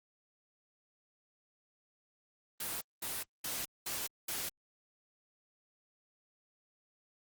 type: noise bursts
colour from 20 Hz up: white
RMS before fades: -38 dBFS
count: 5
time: 2.6-4.49 s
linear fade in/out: 5 ms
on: 210 ms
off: 210 ms
effects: Opus 24 kbps